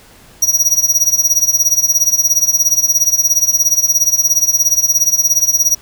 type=tone with tremolo; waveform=45% pulse; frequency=5770 Hz; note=F#8; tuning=44 cents flat; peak=-7 dBFS; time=0.42-5.75 s; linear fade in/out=5 ms; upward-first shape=sine; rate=17 Hz; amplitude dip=85%; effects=pink hiss -43 dBFS RMS until 5.81 s